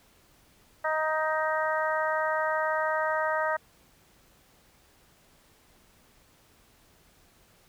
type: harmonic tone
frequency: 312.8 Hz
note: D#4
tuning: 9 cents sharp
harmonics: 2 / 3 / 4 / 5 / 6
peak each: -29 / -31 / -32 / -33 / -34 dBFS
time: 0.84-3.57 s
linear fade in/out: 10 ms
effects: pink hiss -61 dBFS RMS until 7.68 s